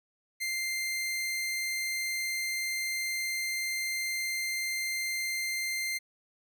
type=tone; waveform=sawtooth; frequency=2093 Hz; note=C7; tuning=in tune; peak=-27 dBFS; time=0.4-5.99 s; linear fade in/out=20 ms; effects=none